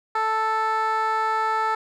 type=tone with band-pass filter; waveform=15% pulse; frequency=440 Hz; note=A4; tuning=in tune; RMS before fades=-23 dBFS; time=0.15-1.75 s; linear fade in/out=5 ms; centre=1100 Hz; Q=1.8; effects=none